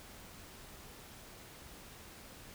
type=silence; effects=pink hiss -53 dBFS RMS until 2.54 s